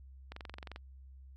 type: click train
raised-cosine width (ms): 0.3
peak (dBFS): -28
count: 11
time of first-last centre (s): 0.32-0.761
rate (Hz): 22.7
effects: added 66 Hz sine -50 dBFS peak until 1.36 s + MP3 96 kbps